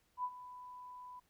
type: tone with ADSR envelope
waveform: sine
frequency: 995 Hz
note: B5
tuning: 13 cents sharp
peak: -33 dBFS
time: 0.17-1.2 s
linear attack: 69 ms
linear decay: 56 ms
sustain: -15 dB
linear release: 12 ms
effects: pink hiss -75 dBFS RMS until 1.29 s